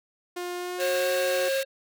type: tone with pitch glide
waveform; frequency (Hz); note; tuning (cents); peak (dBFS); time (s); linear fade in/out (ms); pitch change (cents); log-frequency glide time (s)
sawtooth; 355.2 to 368.6; F4 to F#4; +29 to -7; -27; 0.36-1.49; 10; +64; 0.56-1.08
type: harmonic tone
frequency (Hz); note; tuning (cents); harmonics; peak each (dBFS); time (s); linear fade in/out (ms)
539; C#5; -49; 1 / 3 / 5 / 7 / 8; -24 / -34 / -38 / -41 / -42; 0.78-1.65; 50
type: high-pass noise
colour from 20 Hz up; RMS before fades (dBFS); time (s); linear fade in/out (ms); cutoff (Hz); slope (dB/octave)
pink; -36; 0.8-1.63; 0; 1500; 24
effects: none